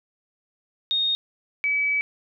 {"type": "tone pair in turn", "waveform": "sine", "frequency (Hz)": [3707, 2288], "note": ["A#7", "D7"], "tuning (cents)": [-10, -46], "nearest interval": "minor sixth", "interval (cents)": 836, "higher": "first", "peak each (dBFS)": -20, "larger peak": "neither", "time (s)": [[0.91, 1.15], [1.64, 2.01]], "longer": "second", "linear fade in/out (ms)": 0, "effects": []}